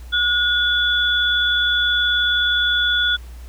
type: tone pair together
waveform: sine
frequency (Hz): 1447 / 3433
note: F#6 / A7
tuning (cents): -39 / -43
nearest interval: octave + minor third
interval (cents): 1496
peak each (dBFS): -18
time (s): 0.12-3.17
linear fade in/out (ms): 20
effects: added 60 Hz sine -33 dBFS peak until 3.48 s + pink hiss -49 dBFS RMS until 3.48 s